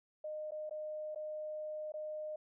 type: tone with dropouts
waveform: sine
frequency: 613 Hz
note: D#5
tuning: 26 cents flat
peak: -39 dBFS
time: 0.24-2.36 s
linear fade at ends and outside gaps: 5 ms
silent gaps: 0.509-0.518 / 0.695-0.709 / 1.148-1.158 / 1.921-1.939 s
effects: none